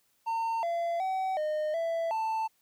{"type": "tone with pitch steps", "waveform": "triangle", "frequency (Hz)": [909, 681, 759, 612, 664, 886], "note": ["A#5", "F5", "F#5", "D#5", "E5", "A5"], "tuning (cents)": [-44, -44, 44, -29, 12, 12], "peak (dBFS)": -26, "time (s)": [0.26, 2.48], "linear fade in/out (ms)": 20, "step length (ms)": 370, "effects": ["white hiss -71 dBFS RMS until 2.61 s"]}